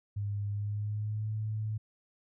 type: tone with pitch glide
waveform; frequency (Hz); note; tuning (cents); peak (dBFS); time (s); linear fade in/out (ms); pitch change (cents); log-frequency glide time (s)
sine; 102 to 108.07; G#2 to A2; -31 to -31; -31; 0.16-1.78; 10; +100; 0.49-1.31
effects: none